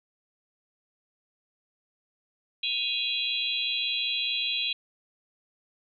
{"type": "tone cluster", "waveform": "sine", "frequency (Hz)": [2509, 2784, 3273, 3398, 3946], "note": ["D#7", "F7", "G#7", "G#7", "B7"], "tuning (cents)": [14, -6, -26, 39, -2], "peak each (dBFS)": [-33, -36, -31, -35, -31], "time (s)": [2.63, 4.73], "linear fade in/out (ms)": 5, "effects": []}